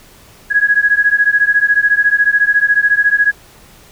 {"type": "beating tone pair", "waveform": "sine", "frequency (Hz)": [1658, 1672], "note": ["G#6", "G#6"], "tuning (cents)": [-3, 11], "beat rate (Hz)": 14, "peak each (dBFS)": -12, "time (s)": [0.5, 3.32], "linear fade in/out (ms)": 20, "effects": ["pink hiss -43 dBFS RMS until 3.91 s"]}